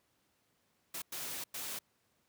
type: noise bursts at uneven times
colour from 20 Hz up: white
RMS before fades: -41 dBFS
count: 3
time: 0.94-1.02 / 1.12-1.44 / 1.54-1.79 s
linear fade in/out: 5 ms
effects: pink hiss -75 dBFS RMS until 2.28 s + high-pass 100 Hz 12 dB/octave